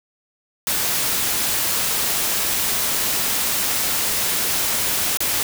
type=noise with dropouts; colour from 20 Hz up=white; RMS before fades=-21 dBFS; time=0.67-5.43 s; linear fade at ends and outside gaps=1 ms; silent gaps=5.172-5.204 s; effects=none